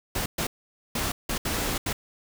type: noise bursts at uneven times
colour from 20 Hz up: pink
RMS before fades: -28 dBFS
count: 6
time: 0.15-0.26 / 0.38-0.47 / 0.95-1.12 / 1.29-1.38 / 1.45-1.78 / 1.86-1.93 s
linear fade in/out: 5 ms
effects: none